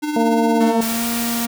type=tone with tremolo; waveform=square; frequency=300 Hz; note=D4; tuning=37 cents sharp; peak=-19 dBFS; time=0.02-0.73 s; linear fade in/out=20 ms; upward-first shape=sine; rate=17 Hz; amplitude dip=45%
type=harmonic tone; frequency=229.1 Hz; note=A#3; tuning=30 cents flat; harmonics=1 / 2 / 3 / 4; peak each=-17 / -20 / -22 / -23 dBFS; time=0.16-0.81 s; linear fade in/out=5 ms
type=tone with pitch glide; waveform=45% pulse; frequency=223.5 to 234.1 Hz; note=A3 to A#3; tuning=+27 to +8 cents; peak=-21 dBFS; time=0.6-1.47 s; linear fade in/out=10 ms; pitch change=+81 cents; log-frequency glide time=0.78-1.06 s
type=noise; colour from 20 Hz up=white; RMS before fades=-25 dBFS; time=0.81-1.46 s; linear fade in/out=10 ms
effects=none